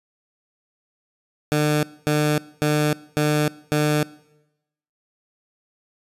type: tone bursts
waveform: 15% pulse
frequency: 150.2 Hz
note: D3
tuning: 39 cents sharp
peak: -11 dBFS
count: 5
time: 1.52-4.03 s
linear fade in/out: 0 ms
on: 310 ms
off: 240 ms
effects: noise-tail reverb RT60 0.9 s tail -21 dB re dry + resampled to 32000 Hz